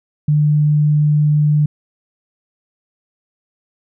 sine tone, 149.5 Hz, D3, 31 cents sharp, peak -10 dBFS, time 0.28-1.66 s, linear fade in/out 5 ms, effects none

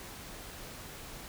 silence, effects pink hiss -46 dBFS RMS until 1.28 s

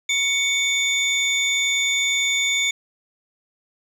sine tone cluster, 2231 / 3559 / 6860 Hz, C#7 / A7 / A8, +11 / +19 / -45 cents, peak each -20 / -22 / -24 dBFS, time 0.09-2.71 s, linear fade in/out 5 ms, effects tanh soft clip ceiling -12 dBFS + 9-bit

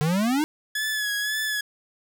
square exponential sweep, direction up, 146.5 to 317.7 Hz, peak -21 dBFS, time 0.01-0.44 s, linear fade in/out 0 ms
sawtooth tone with vibrato, 1700 Hz, G#6, 40 cents sharp, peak -21 dBFS, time 0.75-1.61 s, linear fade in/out 5 ms, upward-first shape sine, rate 1.9 Hz, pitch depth 43 cents each way
effects none

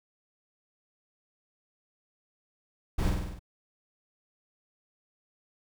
brown noise with echo, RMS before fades -26 dBFS, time 2.98-3.1 s, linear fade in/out 10 ms, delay 49 ms, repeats 6, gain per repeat -3 dB, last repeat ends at 3.394 s, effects none

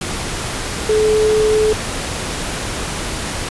sine tone in noise, 430.4 Hz, A4, 38 cents flat, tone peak -11 dBFS, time 0.89-1.73 s, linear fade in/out 5 ms, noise pink, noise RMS -23 dBFS, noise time 0.01-3.49 s, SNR +9 dB, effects resampled to 24000 Hz

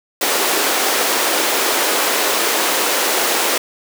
pink high-pass noise, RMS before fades -17 dBFS, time 0.21-3.58 s, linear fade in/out 5 ms, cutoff 340 Hz, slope 24 dB/octave, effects none

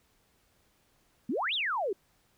sine exponential two-way sweep, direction up then down, 207.7 to 3951 to 355.6 Hz, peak -28 dBFS, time 1.29-1.93 s, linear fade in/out 5 ms, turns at 1.54 s, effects pink hiss -69 dBFS RMS until 2.37 s

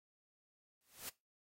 white noise with exponential growth, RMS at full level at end -42 dBFS, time 0.81-1.09 s, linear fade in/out 0 ms, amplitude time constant 59 ms, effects noise-tail reverb RT60 0.2 s tail -19 dB re dry + AAC 48 kbps

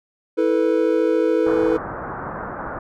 triangle chord, E suspended fourth, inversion none, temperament equal with one note detuned, 325.8 / 440 / 493.9 Hz, E4 / A4 / B4, -20 / 0 / 0 cents, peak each -18 dBFS, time 0.37-1.78 s, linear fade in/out 20 ms
white low-pass noise, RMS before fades -30 dBFS, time 1.46-2.79 s, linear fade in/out 5 ms, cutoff 1500 Hz, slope 48 dB/octave
effects none

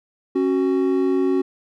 triangle tone pair together, 272.9 / 372.4 Hz, C#4 / F#4, -27 / +11 cents, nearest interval perfect fourth, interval 538 cents, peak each -18 / -17 dBFS, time 0.35-1.42 s, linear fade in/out 10 ms, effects none

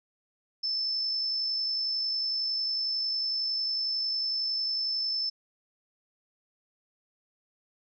sine tone with amplitude modulation, 5274 Hz, E8, in tune, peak -26 dBFS, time 0.63-5.3 s, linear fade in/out 10 ms, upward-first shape sine, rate 51 Hz, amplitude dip 25%, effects none

